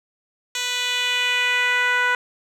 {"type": "tone with band-pass filter sweep", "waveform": "10% pulse", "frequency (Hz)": 493.9, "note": "B4", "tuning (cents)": 0, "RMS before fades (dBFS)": -21, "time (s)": [0.55, 2.15], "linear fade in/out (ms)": 2, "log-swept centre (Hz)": [4900, 1400], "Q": 1.7, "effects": []}